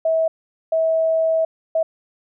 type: tone bursts at uneven times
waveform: sine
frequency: 647 Hz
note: E5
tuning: 32 cents flat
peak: -15 dBFS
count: 3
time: 0.05-0.28 / 0.72-1.45 / 1.75-1.83 s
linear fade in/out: 5 ms
effects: none